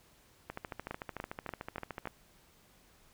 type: two click trains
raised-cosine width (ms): 0.5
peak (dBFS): -24 / -22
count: 22 / 5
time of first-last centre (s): 0.5-2.056 / 0.91-2.073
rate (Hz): 13.5 / 3.44
effects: pink hiss -64 dBFS RMS until 3.13 s